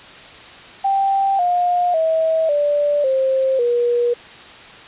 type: tone with pitch steps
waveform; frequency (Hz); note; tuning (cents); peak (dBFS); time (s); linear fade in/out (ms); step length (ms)
sine; 784 / 710.7 / 644.2 / 584 / 529.3 / 479.8; G5 / F5 / E5 / D5 / C5 / A#4; 0 / +30 / -40 / -10 / +20 / +50; -14; 0.84-4.14; 10; 550
effects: white hiss -39 dBFS RMS until 4.87 s + resampled to 8000 Hz